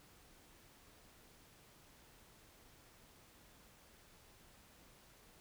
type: silence
effects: pink hiss -64 dBFS RMS until 5.4 s